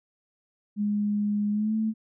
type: tone with pitch glide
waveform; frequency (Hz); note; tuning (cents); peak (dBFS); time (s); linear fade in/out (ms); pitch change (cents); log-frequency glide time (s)
sine; 207.1 to 219.3; G#3 to A3; -5 to -6; -23; 0.76-1.94; 50; +99; 1.51-1.75
effects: none